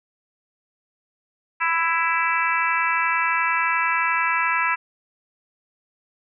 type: harmonic tone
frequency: 331.4 Hz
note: E4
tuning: 9 cents sharp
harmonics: 3 / 4 / 5 / 6 / 7 / 8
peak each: -24 / -25 / -26 / -27 / -27 / -28 dBFS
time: 1.6-4.76 s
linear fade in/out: 20 ms
effects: none